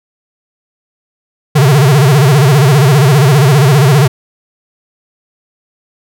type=tone with vibrato; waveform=square; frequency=139.4 Hz; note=C#3; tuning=10 cents sharp; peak=-5 dBFS; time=1.55-4.08 s; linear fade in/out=10 ms; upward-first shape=sine; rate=15 Hz; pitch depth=190 cents each way; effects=none